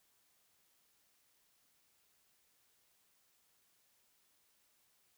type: silence
effects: white hiss -74 dBFS RMS until 5.17 s